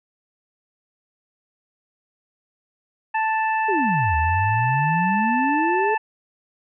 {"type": "harmonic tone", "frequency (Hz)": 880, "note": "A5", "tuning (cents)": 0, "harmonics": [1, 2, 3], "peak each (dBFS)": [-20, -26, -30], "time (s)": [3.14, 5.98], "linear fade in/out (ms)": 10}
{"type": "exponential two-way sweep", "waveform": "sine", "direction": "down then up", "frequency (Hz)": [440, 75.9, 440], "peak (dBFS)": -21, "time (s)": [3.68, 5.95], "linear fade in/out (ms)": 10, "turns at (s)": 4.16}
{"effects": []}